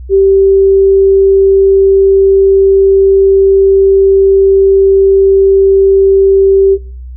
sine tone, 389.3 Hz, G4, 12 cents flat, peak -3 dBFS, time 0.09-6.78 s, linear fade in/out 50 ms, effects noise-tail reverb RT60 0.4 s tail -20 dB re dry + added 62 Hz sine -23 dBFS peak until 7.16 s

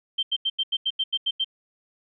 sine tone bursts, 3136 Hz, G7, in tune, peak -21 dBFS, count 10, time 0.18-1.445 s, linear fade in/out 10 ms, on 50 ms, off 85 ms, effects none

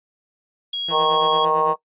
sine tone, 3300 Hz, G#7, 12 cents flat, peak -22 dBFS, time 0.73-1.45 s, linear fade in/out 5 ms
15% pulse tone with tremolo, 167.7 Hz, E3, 30 cents sharp, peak -24 dBFS, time 0.88-1.74 s, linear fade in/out 5 ms, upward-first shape sine, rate 8.9 Hz, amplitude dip 70%
harmonic tone, 155.56 Hz, D#3, in tune, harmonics 3 / 4 / 5 / 6 / 7, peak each -22 / -26 / -25 / -23 / -20 dBFS, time 0.9-1.76 s, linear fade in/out 50 ms
effects noise-tail reverb RT60 0.1 s tail -18 dB re dry + resampled to 8000 Hz

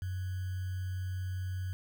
sine tone with sample-and-hold, 92.5 Hz, F#2, in tune, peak -33 dBFS, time 0.02-1.73 s, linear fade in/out 0 ms, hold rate 1575 Hz, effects none

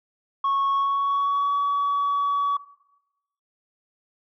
sine tone with pitch glide, 1102 to 1134.9 Hz, C#6 to C#6, -11 to +40 cents, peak -18 dBFS, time 0.44-2.57 s, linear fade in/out 5 ms, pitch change +51 cents, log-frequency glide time 0.69-1.54 s, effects noise-tail reverb RT60 0.9 s tail -18 dB re dry + tanh soft clip ceiling -18 dBFS

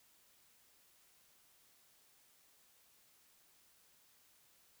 silence, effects white hiss -69 dBFS RMS until 4.8 s

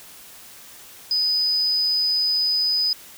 sine tone, 4992 Hz, D#8, 5 cents sharp, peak -18 dBFS, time 1.11-2.93 s, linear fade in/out 2 ms, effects white hiss -44 dBFS RMS until 3.17 s

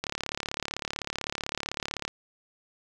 click train, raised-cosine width 0.2 ms, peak -13 dBFS, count 74, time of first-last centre 0.04-2.079 s, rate 35.8 Hz, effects none

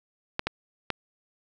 clicks, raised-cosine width 0.3 ms, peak -10 dBFS, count 3, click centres 0.394 / 0.47 / 0.903 s, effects none

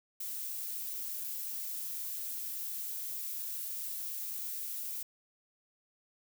violet noise, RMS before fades -39 dBFS, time 0.2-5.03 s, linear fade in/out 5 ms, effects none

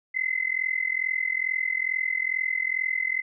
sine tone with amplitude modulation, 2050 Hz, C7, 36 cents flat, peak -20 dBFS, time 0.14-3.22 s, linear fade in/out 20 ms, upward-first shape sine, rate 42.3 Hz, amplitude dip 90%, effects none

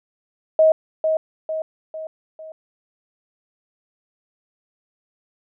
sine tone with echo, 633 Hz, D#5, 30 cents sharp, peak -10 dBFS, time 0.59-0.72 s, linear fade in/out 2 ms, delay 450 ms, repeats 4, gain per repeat -6 dB, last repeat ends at 2.52 s, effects none

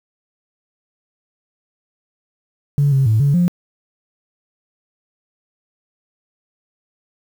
sine tone with pitch steps, 142.8 / 135.1 / 109.5 / 141.7 / 176 Hz, D3 / C#3 / A2 / C#3 / F3, -48 / -44 / -8 / +38 / +14 cents, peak -10 dBFS, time 2.78-3.48 s, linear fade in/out 0 ms, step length 140 ms, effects tanh soft clip ceiling -7 dBFS + 7-bit

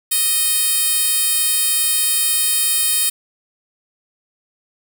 10% pulse tone with high-pass filter, 622.3 Hz, D#5, in tune, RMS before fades -17 dBFS, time 0.11-3.1 s, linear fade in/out 10 ms, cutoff 8100 Hz, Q 0.55, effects none

